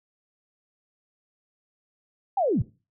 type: linear sweep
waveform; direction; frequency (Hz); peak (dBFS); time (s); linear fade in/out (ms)
sine; down; 830.6 to 75.7; -20; 2.37-2.62; 5
effects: noise-tail reverb RT60 0.3 s tail -18 dB re dry